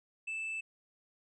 triangle tone, 2637 Hz, E7, in tune, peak -34 dBFS, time 0.27-0.61 s, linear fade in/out 10 ms, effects resampled to 22050 Hz

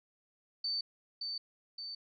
sine tone with echo, 4555 Hz, C#8, 46 cents sharp, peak -32 dBFS, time 0.64-0.81 s, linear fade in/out 5 ms, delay 570 ms, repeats 2, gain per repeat -4 dB, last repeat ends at 1.95 s, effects none

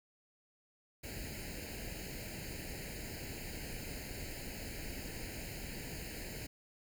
pink noise with comb filter, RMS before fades -44 dBFS, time 1.03-6.47 s, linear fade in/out 10 ms, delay 0.43 ms, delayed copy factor +0.9, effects none

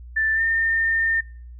sine tone with pitch glide, 1767 to 1813.5 Hz, A6 to A#6, +7 to -48 cents, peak -18 dBFS, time 0.16-1.21 s, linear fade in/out 10 ms, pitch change +45 cents, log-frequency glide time 0.34-0.41 s, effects noise-tail reverb RT60 0.5 s tail -25 dB re dry + added 60 Hz sine -37 dBFS peak until 1.59 s

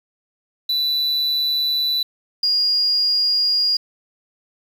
triangle / sine tone pair in turn, 3975 / 4847 Hz, B7 / D#8, +10 / -46 cents, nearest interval minor third, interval 344 cents, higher second, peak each -16 / -15 dBFS, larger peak second, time 0.69-2.03 / 2.43-3.77 s, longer neither, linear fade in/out 5 ms, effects 7-bit

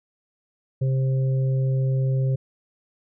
harmonic tone, 132.6 Hz, C3, 23 cents sharp, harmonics 1 / 3 / 4, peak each -19 / -35 / -35 dBFS, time 0.81-2.36 s, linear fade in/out 10 ms, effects none

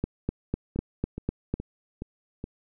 two click trains, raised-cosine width 3 ms, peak -21 / -13 dBFS, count 5 / 7, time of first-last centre 0.76-2.441 / 0.04-1.54 s, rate 2.38 / 4 Hz, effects none

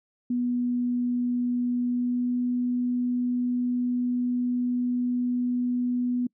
sine tone with pitch glide, 244.7 to 246.3 Hz, B3 to B3, -16 to -5 cents, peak -23 dBFS, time 0.3-6.27 s, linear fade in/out 5 ms, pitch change +11 cents, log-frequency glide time 1.86-2.37 s, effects noise-tail reverb RT60 0.1 s tail -26 dB re dry

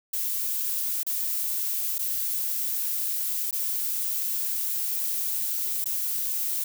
violet noise with dropouts, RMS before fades -28 dBFS, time 0.13-6.64 s, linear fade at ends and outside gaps 5 ms, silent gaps 1.032-1.065 / 1.983-1.99 / 3.51-3.527 / 5.843-5.857 s, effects none

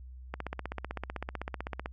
click train, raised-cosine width 0.5 ms, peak -20 dBFS, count 25, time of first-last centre 0.34-1.859 s, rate 15.8 Hz, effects added 63 Hz sine -44 dBFS peak until 1.92 s + Opus 48 kbps

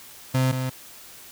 35% pulse tone pair in turn, 130 / 129.36 Hz, C3 / C3, -11 / -19 cents, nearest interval unison, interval 8 cents, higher first, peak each -17 / -23 dBFS, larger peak first, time 0.34-0.52 / 0.52-0.7 s, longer neither, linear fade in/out 10 ms, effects white hiss -45 dBFS RMS until 1.31 s

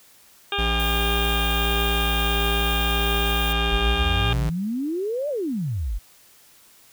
harmonic tone, 402.6 Hz, G4, 46 cents sharp, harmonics 1 / 2 / 3 / 4 / 6 / 7 / 8 / 9, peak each -31 / -31 / -31 / -31 / -31 / -31 / -31 / -31 dBFS, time 0.52-4.33 s, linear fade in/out 2 ms
square tone, 57.3 Hz, A#1, 29 cents flat, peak -23 dBFS, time 0.58-4.5 s, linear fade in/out 10 ms
violet noise, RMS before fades -34 dBFS, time 0.79-3.53 s, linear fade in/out 10 ms
sine exponential two-way sweep, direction up then down, 41.2 to 610 to 41.2 Hz, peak -23 dBFS, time 3.69-5.99 s, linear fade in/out 20 ms, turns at 5.29 s
effects white hiss -53 dBFS RMS until 6.92 s

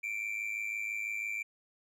triangle tone with amplitude modulation, 2349 Hz, D7, in tune, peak -29 dBFS, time 0.03-1.43 s, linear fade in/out 10 ms, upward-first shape sine, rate 106 Hz, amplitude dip 70%, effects none

